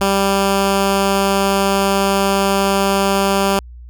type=tone; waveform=10% pulse; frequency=196.5 Hz; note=G3; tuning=4 cents sharp; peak=-5 dBFS; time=0.01-3.59 s; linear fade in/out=2 ms; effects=added 60 Hz sine -33 dBFS peak until 3.89 s